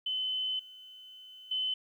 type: tone with level steps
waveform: sine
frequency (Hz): 3038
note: F#7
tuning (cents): +45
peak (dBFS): -30 / -48 / -29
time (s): 0.06-1.74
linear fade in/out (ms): 5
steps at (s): 0.59 / 1.51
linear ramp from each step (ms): 5
effects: 11-bit